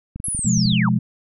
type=clicks; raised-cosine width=5 ms; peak=-18 dBFS; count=9; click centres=0.16 / 0.201 / 0.284 / 0.349 / 0.392 / 0.448 / 0.577 / 0.66 / 0.725 s
type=linear sweep; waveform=sine; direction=down; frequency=11175 to 820 Hz; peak=-22 dBFS; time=0.24-0.89 s; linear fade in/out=2 ms
type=chord; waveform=sine; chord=F diminished; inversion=second; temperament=just; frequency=125.72 / 174.61 / 209.5 Hz; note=Cb3 / F3 / Ab3; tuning=+31 / 0 / +15 cents; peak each=-20 / -20 / -19 dBFS; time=0.45-0.99 s; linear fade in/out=10 ms
effects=none